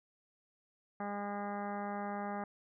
harmonic tone with a mistuned harmonic, 203.3 Hz, G#3, 37 cents flat, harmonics 1 / 2 / 3 / 4 / 5 / 6 / 7 / 8 / 9 / 10, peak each -41 / -47 / -45 / -41 / -52 / -47 / -54 / -52 / -56 / -57 dBFS, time 1-2.44 s, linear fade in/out 2 ms, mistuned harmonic 9, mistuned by +22 cents, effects none

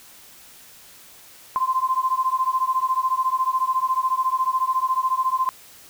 sine beating tone pair, 1033 / 1047 Hz, C6 / C6, -22 / +1 cents, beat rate 14 Hz, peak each -22 dBFS, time 1.56-5.49 s, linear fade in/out 0 ms, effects white hiss -47 dBFS RMS until 5.89 s

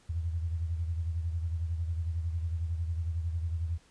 sine beating tone pair, 82.41 / 93.41 Hz, E2 / F#2, 0 / +17 cents, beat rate 11 Hz, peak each -30 / -39 dBFS, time 0.09-3.78 s, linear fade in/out 10 ms, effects pink hiss -63 dBFS RMS until 3.9 s + resampled to 22050 Hz

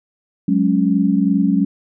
sine chord, F# suspended second, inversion none, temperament equal, 185 / 207.7 / 277.2 Hz, F#3 / G#3 / C#4, 0 / 0 / 0 cents, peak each -17 dBFS, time 0.48-1.65 s, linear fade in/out 5 ms, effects none

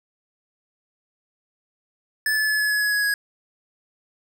square tone with pitch steps, 1738 / 1727 / 1716.1 / 1705.2 / 1694.4 / 1683.7 / 1673 / 1662.4 Hz, A6 / A6 / A6 / G#6 / G#6 / G#6 / G#6 / G#6, -22 / -33 / -44 / +45 / +34 / +23 / +12 / +1 cents, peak -20 dBFS, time 2.26-3.14 s, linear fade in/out 2 ms, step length 110 ms, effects none

